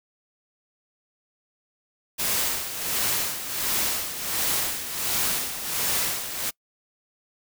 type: noise with tremolo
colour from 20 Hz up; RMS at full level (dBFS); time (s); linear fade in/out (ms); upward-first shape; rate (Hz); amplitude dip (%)
white; -24; 2.18-6.51; 20; sine; 1.4; 65
effects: noise-tail reverb RT60 0.1 s tail -26 dB re dry